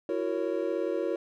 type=chord; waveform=triangle; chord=F# dominant seventh; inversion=third; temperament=just; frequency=333 / 370 / 462.5 / 555 Hz; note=E4 / F#4 / A#4 / C#5; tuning=+18 / 0 / -14 / +2 cents; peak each=-31 dBFS; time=0.09-1.16 s; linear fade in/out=2 ms; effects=none